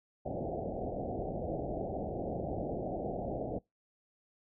white low-pass noise, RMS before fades -37 dBFS, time 0.25-3.59 s, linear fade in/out 10 ms, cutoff 760 Hz, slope 96 dB/octave, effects noise-tail reverb RT60 0.2 s tail -26 dB re dry

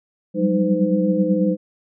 sine tone cluster, 182.4 / 192.7 / 200.8 / 311.1 / 509 Hz, F#3 / G3 / G3 / D#4 / C5, -24 / -29 / +42 / 0 / -48 cents, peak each -22 dBFS, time 0.34-1.57 s, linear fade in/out 50 ms, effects none

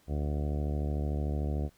harmonic tone, 73.42 Hz, D2, in tune, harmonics 1 / 2 / 3 / 4 / 5 / 6 / 7 / 8 / 9 / 10, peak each -30 / -36 / -40 / -42 / -44 / -46 / -47 / -48 / -49 / -50 dBFS, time 0.07-1.7 s, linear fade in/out 50 ms, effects pink hiss -65 dBFS RMS until 1.77 s

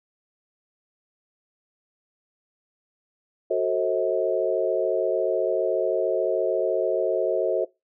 sine chord, F# diminished seventh, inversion none, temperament just, 370 / 444 / 532.8 / 639.4 Hz, F#4 / A4 / C5 / Eb5, 0 / +16 / +31 / +47 cents, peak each -26 dBFS, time 3.5-7.65 s, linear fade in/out 10 ms, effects noise-tail reverb RT60 0.2 s tail -20 dB re dry

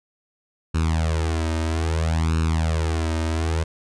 sawtooth tone with flanger, 80.6 Hz, E2, 38 cents flat, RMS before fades -22 dBFS, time 0.74-3.64 s, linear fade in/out 10 ms, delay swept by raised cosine 0.74 to 3.24 ms, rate 0.61 Hz, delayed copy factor +0.9, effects resampled to 22050 Hz

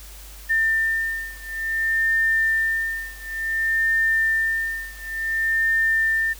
sine beating tone pair, 1800 / 1800.56 Hz, A6 / A6, +39 / +39 cents, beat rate 0.56 Hz, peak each -22 / -23 dBFS, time 0.49-6.34 s, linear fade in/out 20 ms, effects added 50 Hz sine -40 dBFS peak until 6.39 s + white hiss -44 dBFS RMS until 6.39 s

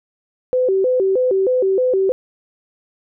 sine tone with vibrato, 441.2 Hz, A4, 5 cents sharp, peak -13 dBFS, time 0.53-2.12 s, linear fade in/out 0 ms, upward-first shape square, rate 3.2 Hz, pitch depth 240 cents each way, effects none

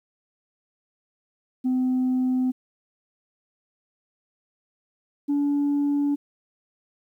sine tone pair in turn, 255.5 / 286.8 Hz, C4 / D4, -41 / -41 cents, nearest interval major second, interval 200 cents, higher second, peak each -18 dBFS, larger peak neither, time 1.64-2.52 / 5.28-6.16 s, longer neither, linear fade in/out 20 ms, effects tanh soft clip ceiling -18 dBFS + 10-bit

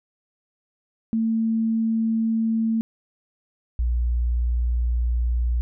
sine tone pair in turn, 224.5 / 59.7 Hz, A3 / A#1, +35 / +42 cents, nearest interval octave + major seventh, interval 2293 cents, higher first, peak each -19 dBFS, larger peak neither, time 1.13-2.81 / 3.79-5.61 s, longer second, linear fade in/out 0 ms, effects none

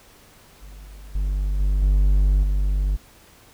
triangle tone with level steps, 49 Hz, G1, in tune, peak -36 / -18 / -15 / -12 / -16 dBFS, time 0.61-2.97 s, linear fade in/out 20 ms, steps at 1.15 / 1.6 / 1.82 / 2.43 s, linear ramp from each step 2 ms, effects pink hiss -51 dBFS RMS until 3.53 s

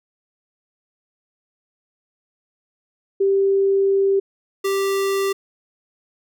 sine / square tone pair in turn, 392 / 392 Hz, G4 / G4, 0 / 0 cents, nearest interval unison, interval 0 cents, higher neither, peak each -14 / -19 dBFS, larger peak first, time 3.2-4.2 / 4.64-5.33 s, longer first, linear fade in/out 10 ms, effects none

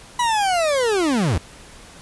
40% pulse linear sweep, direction down, 987.8 to 67.1 Hz, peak -16 dBFS, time 0.19-1.38 s, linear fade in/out 5 ms, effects pink hiss -43 dBFS RMS until 2.01 s + resampled to 24000 Hz

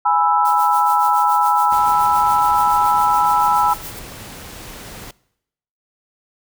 sine chord, E major, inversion first, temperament equal, 830.6 / 987.8 / 1318.5 Hz, G#5 / B5 / E6, 0 / 0 / 0 cents, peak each -16 / -17 / -18 dBFS, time 0.05-3.74 s, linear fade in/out 10 ms
blue noise with tremolo, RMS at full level -32 dBFS, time 0.45-3.99 s, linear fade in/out 0 ms, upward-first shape sine, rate 7.1 Hz, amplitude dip 75%
pink noise, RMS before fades -35 dBFS, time 1.72-5.11 s, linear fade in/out 2 ms
effects noise-tail reverb RT60 0.8 s tail -22 dB re dry

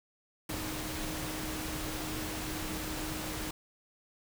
sine tone in noise, 311.1 Hz, D#4, in tune, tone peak -41 dBFS, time 0.49-3.51 s, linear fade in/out 5 ms, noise pink, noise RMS -38 dBFS, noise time 0.49-3.51 s, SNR -6 dB, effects none

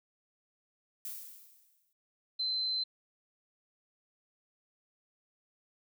violet noise with exponential decay, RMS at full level -39 dBFS, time 1.05-1.93 s, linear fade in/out 2 ms, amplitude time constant 190 ms
sine tone, 4077 Hz, C8, 46 cents flat, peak -30 dBFS, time 2.39-2.84 s, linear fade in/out 10 ms
effects none

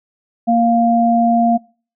sine tone pair together, 233.1 / 699.3 Hz, A#3 / F5, 0 / +2 cents, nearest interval octave + perfect fifth, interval 1902 cents, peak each -13 dBFS, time 0.47-1.58 s, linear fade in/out 20 ms, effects noise-tail reverb RT60 0.4 s tail -24 dB re dry

